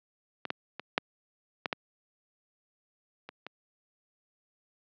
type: clicks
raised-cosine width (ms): 0.3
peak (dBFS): -18 / -13 / -21 / -7 / -13 / -12 / -25 / -23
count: 8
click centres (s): 0.453 / 0.504 / 0.796 / 0.979 / 1.658 / 1.728 / 3.29 / 3.466
effects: high-pass 200 Hz 12 dB/octave + low-pass 4000 Hz 12 dB/octave